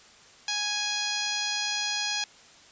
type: harmonic tone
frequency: 830.6 Hz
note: G#5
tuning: in tune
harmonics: 1 / 2 / 3 / 4 / 5 / 6 / 7 / 8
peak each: -38 / -36 / -35 / -34 / -34 / -34 / -38 / -37 dBFS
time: 0.48-2.24 s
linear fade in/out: 2 ms
effects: white hiss -53 dBFS RMS until 2.71 s + resampled to 16000 Hz